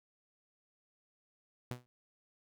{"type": "tone with exponential decay", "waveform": "sawtooth", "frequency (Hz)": 123.2, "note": "B2", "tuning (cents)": -4, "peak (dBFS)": -31, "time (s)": [1.71, 1.86], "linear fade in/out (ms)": 0, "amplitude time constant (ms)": 31, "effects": []}